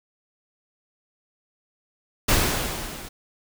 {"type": "noise with level ramp", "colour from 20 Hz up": "pink", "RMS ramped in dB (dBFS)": [-18, -39], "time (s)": [2.28, 3.09], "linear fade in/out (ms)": 10, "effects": []}